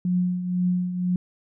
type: tone with tremolo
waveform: sine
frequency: 180 Hz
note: F#3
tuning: 47 cents flat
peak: -18 dBFS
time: 0.05-1.16 s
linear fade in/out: 2 ms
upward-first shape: triangle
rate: 2 Hz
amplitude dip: 65%
effects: none